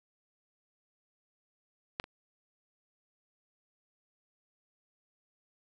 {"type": "clicks", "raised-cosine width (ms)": 0.3, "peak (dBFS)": [-16, -29], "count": 2, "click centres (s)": [1.999, 2.041], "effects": []}